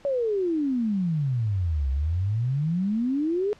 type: exponential two-way sweep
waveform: sine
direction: down then up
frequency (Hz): 575 to 64.9 to 427.9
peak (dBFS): -22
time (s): 0.05-3.53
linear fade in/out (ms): 0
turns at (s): 1.9
effects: pink hiss -54 dBFS RMS until 3.59 s + low-pass 5000 Hz 12 dB/octave